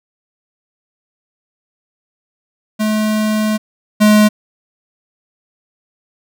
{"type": "tone pair in turn", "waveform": "square", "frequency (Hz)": [214.9, 211.6], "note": ["A3", "G#3"], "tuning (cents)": [-41, 33], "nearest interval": "unison", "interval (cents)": 26, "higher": "first", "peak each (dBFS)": [-14, -7], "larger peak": "second", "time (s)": [[2.79, 3.58], [4, 4.29]], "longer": "first", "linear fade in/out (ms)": 20, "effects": []}